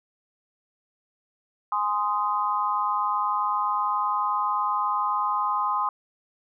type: chord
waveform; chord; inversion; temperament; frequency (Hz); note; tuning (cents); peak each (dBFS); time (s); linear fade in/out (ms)
sine; Ab major; none; just; 830.6 / 1038.3 / 1245.9; Ab5 / C6 / Eb6; 0 / -14 / +2; -29 / -25 / -27; 1.72-5.89; 2
effects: none